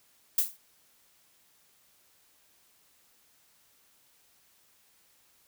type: noise with exponential decay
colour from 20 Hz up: violet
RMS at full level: -20 dBFS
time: 0.38-0.57 s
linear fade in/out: 5 ms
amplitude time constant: 40 ms
effects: white hiss -65 dBFS RMS until 5.47 s